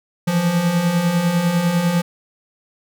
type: beating tone pair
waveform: square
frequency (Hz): 164.81 / 174.81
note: E3 / F3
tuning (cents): 0 / +2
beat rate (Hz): 10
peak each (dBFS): -24 / -17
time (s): 0.27-2.02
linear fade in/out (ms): 10
effects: none

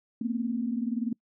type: tone cluster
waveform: sine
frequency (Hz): 227.7 / 248.5 / 268.1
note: A#3 / B3 / C4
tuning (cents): -40 / +11 / +42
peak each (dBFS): -29 / -32 / -37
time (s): 0.21-1.13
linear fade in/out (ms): 5
effects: noise-tail reverb RT60 0.1 s tail -26 dB re dry

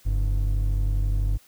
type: tone pair together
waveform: triangle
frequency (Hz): 46.84 / 99.1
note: F#1 / G2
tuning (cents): +22 / +19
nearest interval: octave + minor second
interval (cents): 1297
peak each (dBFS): -19 / -26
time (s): 0.05-1.38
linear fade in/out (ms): 20
effects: white hiss -56 dBFS RMS until 1.47 s

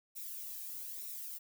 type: noise with flanger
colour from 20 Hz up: violet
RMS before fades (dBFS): -44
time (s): 0.15-1.39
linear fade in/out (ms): 20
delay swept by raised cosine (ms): 0.63 to 1.44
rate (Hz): 1.1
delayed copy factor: -0.55
effects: none

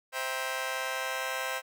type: chord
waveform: 15% pulse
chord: C dominant seventh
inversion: none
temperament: just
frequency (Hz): 523.3 / 654.1 / 784.9 / 941.9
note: C5 / E5 / G5 / Bb5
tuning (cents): 0 / -14 / +2 / +18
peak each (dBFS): -29 / -32 / -32 / -35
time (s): 0.12-1.62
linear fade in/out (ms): 50
effects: none

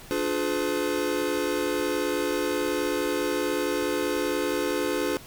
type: chord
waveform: square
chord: D diminished seventh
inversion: none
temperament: just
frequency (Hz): 293.7 / 352.4 / 422.9 / 507.5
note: D4 / F4 / Ab4 / Cb5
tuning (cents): 0 / +16 / +31 / +47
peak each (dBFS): -31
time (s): 0.11-5.17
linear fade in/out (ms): 0
effects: pink hiss -46 dBFS RMS until 5.26 s

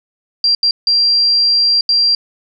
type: tone bursts at uneven times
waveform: sine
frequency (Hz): 4740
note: D8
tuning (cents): +15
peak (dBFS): -9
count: 4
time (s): 0.44-0.55 / 0.63-0.71 / 0.87-1.81 / 1.89-2.15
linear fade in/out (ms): 2
effects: none

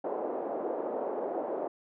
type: band-pass noise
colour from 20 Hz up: white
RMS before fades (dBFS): -34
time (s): 0.04-1.68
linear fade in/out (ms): 5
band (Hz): 320 to 690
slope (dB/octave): 24
effects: none

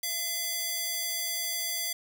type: tone with high-pass filter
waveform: square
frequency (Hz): 678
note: E5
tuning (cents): +49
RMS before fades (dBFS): -32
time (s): 0.03-1.93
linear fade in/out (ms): 5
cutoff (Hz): 4100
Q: 0.57
effects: none

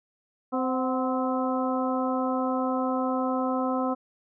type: harmonic tone with a mistuned harmonic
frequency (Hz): 259.4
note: C4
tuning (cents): -15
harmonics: 1 / 2 / 3 / 4 / 5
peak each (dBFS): -27 / -30 / -32 / -33 / -34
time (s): 0.52-3.95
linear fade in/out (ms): 20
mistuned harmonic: 3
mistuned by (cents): -58
effects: none

